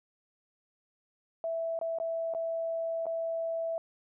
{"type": "tone with dropouts", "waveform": "sine", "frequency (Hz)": 659.3, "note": "E5", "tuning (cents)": 0, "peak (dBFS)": -30, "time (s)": [1.44, 3.78], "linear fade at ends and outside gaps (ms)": 1, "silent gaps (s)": [[1.79, 1.813], [1.986, 2], [2.338, 2.348], [3.057, 3.066]], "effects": []}